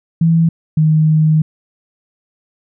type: tone pair in turn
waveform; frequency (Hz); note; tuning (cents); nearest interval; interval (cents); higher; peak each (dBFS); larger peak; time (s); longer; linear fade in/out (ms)
sine; 164.81 / 155.94; E3 / D#3; 0 / +4; minor second; 96; first; -8; neither; 0.21-0.49 / 0.77-1.42; second; 5
effects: none